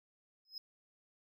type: tone with exponential growth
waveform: triangle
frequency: 5110 Hz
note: D#8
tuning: 45 cents sharp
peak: -37 dBFS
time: 0.45-0.58 s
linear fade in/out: 2 ms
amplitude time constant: 27 ms
effects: none